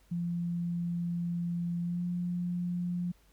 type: tone with pitch glide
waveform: sine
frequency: 172.3 to 176.23 Hz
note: F3 to F3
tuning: -23 to +16 cents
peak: -30 dBFS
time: 0.11-3.12 s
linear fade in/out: 10 ms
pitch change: +39 cents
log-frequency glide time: 1.82-2.04 s
effects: added 50 Hz sine -63 dBFS peak until 3.32 s + pink hiss -67 dBFS RMS until 3.32 s